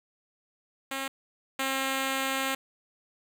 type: tone pair in turn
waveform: 5% pulse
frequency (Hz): 270 / 267.8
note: C#4 / C4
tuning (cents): -45 / +40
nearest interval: unison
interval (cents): 15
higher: first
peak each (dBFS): -20 / -16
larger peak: second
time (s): 0.91-1.08 / 1.59-2.55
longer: second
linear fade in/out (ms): 5
effects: none